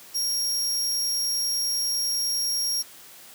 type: tone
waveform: sawtooth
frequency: 5590 Hz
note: F8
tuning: 1 cent sharp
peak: -21 dBFS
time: 0.14-2.83 s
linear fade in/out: 20 ms
effects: white hiss -47 dBFS RMS until 3.34 s + high-pass 100 Hz 12 dB/octave